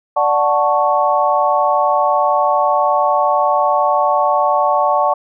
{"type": "chord", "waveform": "sine", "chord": "D major seventh", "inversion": "none", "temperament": "equal", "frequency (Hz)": [587.3, 740, 880, 1108.7], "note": ["D5", "F#5", "A5", "C#6"], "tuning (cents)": [0, 0, 0, 0], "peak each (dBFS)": -17, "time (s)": [0.16, 5.14], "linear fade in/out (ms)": 10, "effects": []}